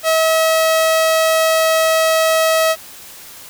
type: tone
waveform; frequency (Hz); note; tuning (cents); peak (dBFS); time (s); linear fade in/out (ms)
sawtooth; 643; E5; -43; -8; 0.03-2.76; 50
effects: white hiss -37 dBFS RMS until 3.49 s